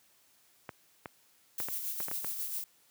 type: clicks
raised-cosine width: 0.5 ms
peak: -24 dBFS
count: 8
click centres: 0.692 / 1.058 / 1.602 / 1.686 / 2.004 / 2.084 / 2.114 / 2.246 s
type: noise with tremolo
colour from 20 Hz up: violet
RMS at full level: -35 dBFS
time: 1.58-2.64 s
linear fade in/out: 2 ms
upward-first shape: sine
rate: 7.4 Hz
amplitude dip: 45%
effects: white hiss -66 dBFS RMS until 2.9 s + high-pass 80 Hz 12 dB/octave